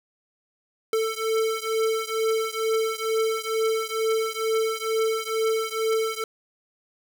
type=beating tone pair; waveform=square; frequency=443.1 / 445.3 Hz; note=A4 / A4; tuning=+12 / +21 cents; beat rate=2.2 Hz; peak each=-26 / -27 dBFS; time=0.93-6.24 s; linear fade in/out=2 ms; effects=none